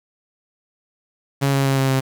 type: tone with pitch steps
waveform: sawtooth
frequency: 138.59 / 137.16 / 135.74 / 134.33 / 132.94 Hz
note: C#3 / C#3 / C#3 / C3 / C3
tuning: 0 / -18 / -36 / +46 / +28 cents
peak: -12 dBFS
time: 1.41-2.01 s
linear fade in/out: 20 ms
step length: 120 ms
effects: 7-bit

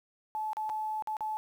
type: tone with dropouts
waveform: sine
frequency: 864 Hz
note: A5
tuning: 32 cents flat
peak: -31 dBFS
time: 0.35-1.37 s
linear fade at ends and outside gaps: 0 ms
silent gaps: 0.532-0.569 / 0.693-0.698 / 1.023-1.073 / 1.168-1.207 s
effects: 10-bit

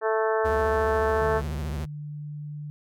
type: harmonic tone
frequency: 220 Hz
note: A3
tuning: in tune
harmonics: 2 / 3 / 4 / 5 / 6 / 7 / 8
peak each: -24 / -28 / -30 / -32 / -34 / -35 / -36 dBFS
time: 0.01-1.42 s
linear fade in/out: 50 ms
type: tone with vibrato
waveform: square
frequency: 73.42 Hz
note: D2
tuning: in tune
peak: -30 dBFS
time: 0.44-1.86 s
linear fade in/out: 20 ms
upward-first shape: triangle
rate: 14 Hz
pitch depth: 230 cents each way
type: tone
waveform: sine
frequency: 148.3 Hz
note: D3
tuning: 17 cents sharp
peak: -33 dBFS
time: 1.21-2.7 s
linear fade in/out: 0 ms
effects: none

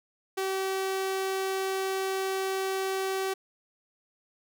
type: tone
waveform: sawtooth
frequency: 383.2 Hz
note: G4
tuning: 39 cents flat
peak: -24 dBFS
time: 0.37-3.34 s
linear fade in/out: 10 ms
effects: none

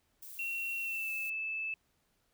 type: noise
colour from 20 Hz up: violet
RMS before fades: -48 dBFS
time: 0.22-1.3 s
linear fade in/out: 5 ms
type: tone with pitch glide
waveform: sine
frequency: 2728 to 2624 Hz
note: F7 to E7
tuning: -41 to -9 cents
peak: -34 dBFS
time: 0.39-1.74 s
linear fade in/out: 2 ms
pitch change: -68 cents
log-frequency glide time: 0.81-1.12 s
effects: pink hiss -75 dBFS RMS until 2.33 s

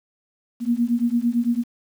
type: beating tone pair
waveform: sine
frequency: 233.1 / 242 Hz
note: A#3 / B3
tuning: 0 / -35 cents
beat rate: 8.9 Hz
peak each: -21 dBFS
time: 0.6-1.64 s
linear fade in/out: 50 ms
effects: 8-bit

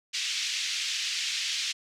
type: band-pass noise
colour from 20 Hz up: pink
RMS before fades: -31 dBFS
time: 0.13-1.73 s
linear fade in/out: 20 ms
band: 2400 to 6300 Hz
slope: 24 dB/octave
effects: none

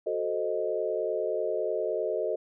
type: chord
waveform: sine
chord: F# diminished seventh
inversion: none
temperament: equal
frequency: 370 / 440 / 523.3 / 622.3 Hz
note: F#4 / A4 / C5 / Eb5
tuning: 0 / 0 / 0 / 0 cents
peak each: -34 / -31 / -34 / -31 dBFS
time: 0.06-2.36 s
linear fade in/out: 10 ms
effects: none

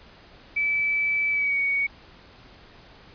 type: tone with pitch glide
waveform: sine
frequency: 2307 to 2239 Hz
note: D7 to C#7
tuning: -31 to +17 cents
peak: -21 dBFS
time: 0.56-1.87 s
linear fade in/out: 10 ms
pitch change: -52 cents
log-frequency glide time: 1.31-1.59 s
effects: pink hiss -50 dBFS RMS until 3.14 s + resampled to 11025 Hz

